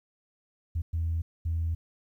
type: tone bursts at uneven times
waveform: sine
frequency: 82.41 Hz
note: E2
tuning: in tune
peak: -25 dBFS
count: 3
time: 0.75-0.82 / 0.93-1.22 / 1.45-1.75 s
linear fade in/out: 10 ms
effects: tanh soft clip ceiling -22 dBFS + 11-bit